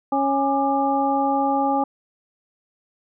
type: harmonic tone with a mistuned harmonic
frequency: 275.6 Hz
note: C#4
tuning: 10 cents flat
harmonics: 1 / 2 / 3 / 4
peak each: -23 / -26 / -20 / -29 dBFS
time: 0.12-1.84 s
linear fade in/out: 5 ms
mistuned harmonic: 4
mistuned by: +130 cents
effects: none